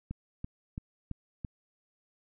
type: click train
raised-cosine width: 5 ms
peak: -24 dBFS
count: 5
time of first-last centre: 0.11-1.448 s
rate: 2.99 Hz
effects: none